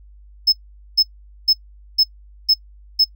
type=tone bursts; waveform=triangle; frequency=5200 Hz; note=E8; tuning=24 cents flat; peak=-9 dBFS; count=6; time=0.47-3.044 s; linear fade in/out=10 ms; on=54 ms; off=450 ms; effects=noise-tail reverb RT60 0.1 s tail -22 dB re dry + added 50 Hz sine -42 dBFS peak until 3.15 s